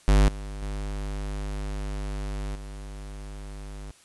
square tone with level steps, 50.2 Hz, G1, 42 cents sharp, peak -16 / -34 / -30 / -37 dBFS, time 0.08-3.91 s, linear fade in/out 0 ms, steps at 0.28 / 0.62 / 2.55 s, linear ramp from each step 2 ms, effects white hiss -56 dBFS RMS until 4.04 s + resampled to 24000 Hz

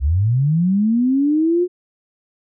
sine linear sweep, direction up, 61.74 to 364.4 Hz, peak -13 dBFS, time 0-1.68 s, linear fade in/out 50 ms, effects none

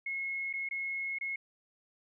sine tone with dropouts, 2171 Hz, C#7, 37 cents flat, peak -33 dBFS, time 0.06-1.36 s, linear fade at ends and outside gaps 5 ms, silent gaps 0.529-0.536 / 0.689-0.71 / 1.186-1.21 s, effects none

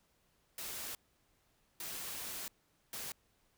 white noise bursts at uneven times, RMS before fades -43 dBFS, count 3, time 0.58-0.95 / 1.8-2.48 / 2.93-3.12 s, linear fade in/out 2 ms, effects pink hiss -74 dBFS RMS until 3.57 s

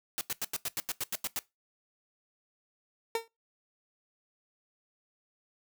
white noise bursts, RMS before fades -33 dBFS, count 11, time 0.18-1.39 s, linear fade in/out 0 ms, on 30 ms, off 88 ms
30% pulse tone with exponential decay, 456 Hz, A#4, 38 cents flat, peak -22 dBFS, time 3.15-3.28 s, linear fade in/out 2 ms, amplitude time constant 28 ms
effects noise-tail reverb RT60 0.2 s tail -20 dB re dry

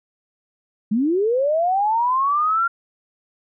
sine linear sweep, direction up, 199 to 1396.9 Hz, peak -16 dBFS, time 0.91-2.68 s, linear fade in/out 10 ms, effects none

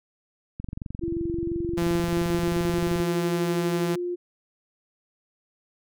click train, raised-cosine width 5 ms, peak -21 dBFS, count 56, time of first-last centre 0.6-3.002 s, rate 22.9 Hz
sine tone with pitch glide, 336.8 to 353.3 Hz, E4 to F4, +37 to +20 cents, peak -26 dBFS, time 1.01-4.16 s, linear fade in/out 20 ms, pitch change +83 cents, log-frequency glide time 1.28-2.83 s
sawtooth tone, 170.5 Hz, F3, 41 cents flat, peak -21 dBFS, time 1.77-3.96 s, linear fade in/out 10 ms
effects none

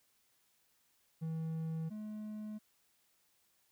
triangle tone pair in turn, 161.2 / 213.2 Hz, E3 / G#3, -38 / +46 cents, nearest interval perfect fourth, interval 484 cents, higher second, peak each -34 / -39 dBFS, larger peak first, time 1.21-1.9 / 1.9-2.59 s, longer neither, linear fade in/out 20 ms, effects white hiss -74 dBFS RMS until 3.71 s

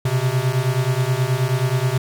square beating tone pair, 124.3 / 133.7 Hz, B2 / C3, +12 / +38 cents, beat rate 9.4 Hz, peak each -21 dBFS, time 0.05-1.98 s, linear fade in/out 5 ms, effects none

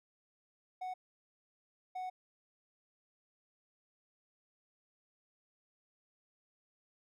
triangle tone bursts at uneven times, 740 Hz, F#5, in tune, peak -36 dBFS, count 2, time 0.81-0.94 / 1.95-2.1 s, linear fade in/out 10 ms, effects none

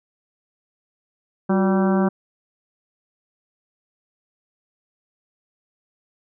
harmonic tone with a mistuned harmonic, 193.2 Hz, G3, 25 cents flat, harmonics 1 / 2 / 3 / 4 / 5 / 6 / 7 / 8, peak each -17 / -23 / -27 / -29 / -31 / -33 / -34 / -35 dBFS, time 1.49-2.09 s, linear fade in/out 10 ms, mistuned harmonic 2, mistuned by -96 cents, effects none

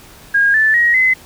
sine tone with pitch steps, 1628 / 1755 / 1891.8 / 2039 Hz, G#6 / A6 / A#6 / C7, -35 / -5 / +25 / -45 cents, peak -9 dBFS, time 0.34-1.14 s, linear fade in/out 10 ms, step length 200 ms, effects pink hiss -41 dBFS RMS until 1.25 s

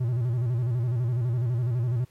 triangle tone with vibrato, 120.7 Hz, B2, 39 cents flat, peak -21 dBFS, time 0-2.05 s, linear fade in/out 10 ms, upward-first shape square, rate 12 Hz, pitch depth 86 cents each way, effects pink hiss -64 dBFS RMS until 2.1 s + AAC 48 kbps

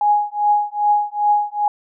sine tone with tremolo, 830.6 Hz, G#5, in tune, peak -10 dBFS, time 0.01-1.68 s, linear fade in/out 2 ms, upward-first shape triangle, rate 2.5 Hz, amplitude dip 100%, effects none

